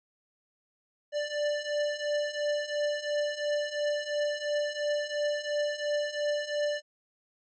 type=beating tone pair; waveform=square; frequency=587.3 / 590.2 Hz; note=D5 / D5; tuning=0 / +8 cents; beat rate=2.9 Hz; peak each=-34 / -31 dBFS; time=1.12-6.82 s; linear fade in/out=50 ms; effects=resampled to 16000 Hz